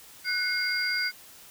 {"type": "tone cluster", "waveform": "sine", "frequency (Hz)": [1486, 2149, 4773], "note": ["F#6", "C7", "D8"], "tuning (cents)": [7, 46, 27], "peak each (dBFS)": -29, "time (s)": [0.24, 1.12], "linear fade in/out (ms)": 50, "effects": ["tanh soft clip ceiling -17 dBFS", "white hiss -50 dBFS RMS until 1.5 s"]}